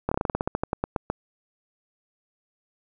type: slowing click train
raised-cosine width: 1 ms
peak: -10 dBFS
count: 16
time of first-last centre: 0.09-1.1 s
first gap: 25 ms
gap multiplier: 1.13
effects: none